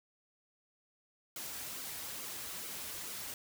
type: noise with flanger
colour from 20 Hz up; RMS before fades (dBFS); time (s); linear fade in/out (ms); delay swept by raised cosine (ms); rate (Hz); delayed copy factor
white; -43; 1.36-3.34; 2; 1.1 to 5.9; 2.3; -0.6
effects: none